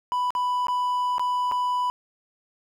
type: tone with dropouts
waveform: triangle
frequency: 991 Hz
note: B5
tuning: 6 cents sharp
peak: -20 dBFS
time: 0.12-1.9 s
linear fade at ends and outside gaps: 0 ms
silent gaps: 0.305-0.351 / 0.669-0.683 / 1.182-1.195 / 1.514-1.52 s
effects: none